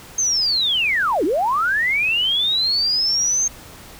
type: linear two-way sweep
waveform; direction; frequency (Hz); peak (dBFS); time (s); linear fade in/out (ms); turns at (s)
sine; down then up; 6420 to 277.2 to 6420; -16; 0.18-3.48; 5; 1.24
effects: pink hiss -41 dBFS RMS until 3.99 s